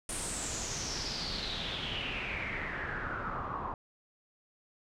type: noise with low-pass filter sweep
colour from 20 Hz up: pink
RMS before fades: -37 dBFS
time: 0.09-3.74 s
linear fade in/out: 2 ms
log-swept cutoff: 9400 to 1000 Hz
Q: 6.1
effects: none